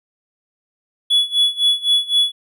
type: tone with tremolo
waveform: triangle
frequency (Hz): 3400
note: G#7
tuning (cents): +40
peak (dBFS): -9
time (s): 1.1-2.32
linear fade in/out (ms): 10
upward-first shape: sine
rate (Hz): 3.9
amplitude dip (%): 90
effects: none